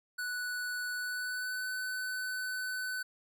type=tone with pitch glide; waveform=square; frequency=1480 to 1506.7 Hz; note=F#6 to F#6; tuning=0 to +31 cents; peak=-35 dBFS; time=0.18-3.03 s; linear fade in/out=10 ms; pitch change=+31 cents; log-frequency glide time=0.94-1.67 s; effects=none